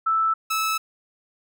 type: tone pair in turn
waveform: sine / sawtooth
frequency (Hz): 1318.5 / 1304.9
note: E6 / E6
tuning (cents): 0 / -18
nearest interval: unison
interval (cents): 18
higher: first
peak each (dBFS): -18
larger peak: neither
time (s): 0.06-0.34 / 0.5-0.78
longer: neither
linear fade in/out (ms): 10
effects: none